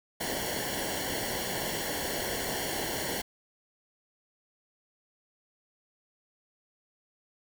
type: noise with comb filter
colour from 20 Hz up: pink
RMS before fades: -33 dBFS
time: 0.2-3.22 s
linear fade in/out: 10 ms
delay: 0.8 ms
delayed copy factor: -0.8
effects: none